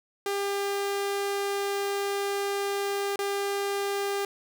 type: tone with dropouts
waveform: sawtooth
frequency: 399.9 Hz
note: G4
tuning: 35 cents sharp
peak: -23 dBFS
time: 0.26-4.25 s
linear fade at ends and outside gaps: 2 ms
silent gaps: 3.159-3.19 s
effects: none